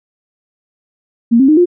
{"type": "tone with pitch steps", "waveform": "sine", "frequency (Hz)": [233.1, 267.8, 307.6, 353.3], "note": ["A#3", "C4", "D#4", "F4"], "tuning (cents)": [0, 40, -20, 20], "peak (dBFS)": -5, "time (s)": [1.31, 1.658], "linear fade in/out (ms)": 20, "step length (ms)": 87, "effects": []}